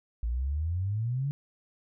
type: exponential sweep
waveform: sine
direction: up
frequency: 55.2 to 145.8 Hz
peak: -27 dBFS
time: 0.23-1.31 s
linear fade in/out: 0 ms
effects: none